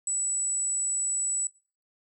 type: tone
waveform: sine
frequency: 7890 Hz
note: B8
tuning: 3 cents flat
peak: -25 dBFS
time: 0.07-1.47 s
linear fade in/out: 2 ms
effects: noise-tail reverb RT60 0.4 s tail -21 dB re dry + tanh soft clip ceiling -21 dBFS